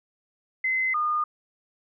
sine tone pair in turn, 2051 / 1219.5 Hz, C7 / D#6, -35 / -35 cents, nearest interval major sixth, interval 900 cents, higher first, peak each -22 dBFS, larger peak neither, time 0.64-0.94 / 0.94-1.24 s, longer neither, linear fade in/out 5 ms, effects none

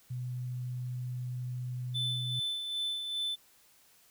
sine tone, 124.9 Hz, B2, 20 cents sharp, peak -34 dBFS, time 0.1-2.4 s, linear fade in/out 10 ms
triangle tone with tremolo, 3520 Hz, A7, in tune, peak -29 dBFS, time 1.94-3.36 s, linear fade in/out 20 ms, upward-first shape sine, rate 2.5 Hz, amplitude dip 45%
effects white hiss -63 dBFS RMS until 4.1 s

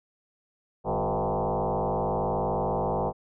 sine tone with frequency modulation, 138.59 Hz, C#3, in tune, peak -24 dBFS, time 0.84-3.13 s, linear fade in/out 50 ms, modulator 108 Hz, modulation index 7.6, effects none

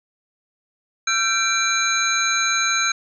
sine tone cluster, 1353 / 1562 / 2353 / 3994 / 6490 Hz, E6 / G6 / D7 / B7 / G#8, +45 / -7 / +3 / +19 / -41 cents, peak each -24 dBFS, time 1.07-2.92 s, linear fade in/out 5 ms, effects none

